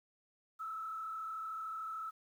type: tone with frequency modulation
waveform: sine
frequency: 1307 Hz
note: E6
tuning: 15 cents flat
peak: -39 dBFS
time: 0.59-2.11 s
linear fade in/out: 20 ms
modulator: 33.5 Hz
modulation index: 0.91
effects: 11-bit